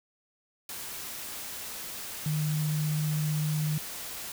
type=tone in noise; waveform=sine; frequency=152.6 Hz; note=D#3; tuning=33 cents flat; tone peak=-26 dBFS; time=2.26-3.78 s; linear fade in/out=2 ms; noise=white; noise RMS=-39 dBFS; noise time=0.69-4.32 s; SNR=+10 dB; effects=none